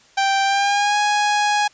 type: tone with pitch glide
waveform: sawtooth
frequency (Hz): 784 to 830.6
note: G5 to G#5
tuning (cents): 0 to 0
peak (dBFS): -12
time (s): 0.17-1.68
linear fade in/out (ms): 10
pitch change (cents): +100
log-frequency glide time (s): 0.44-0.97
effects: white hiss -52 dBFS RMS until 1.73 s + resampled to 16000 Hz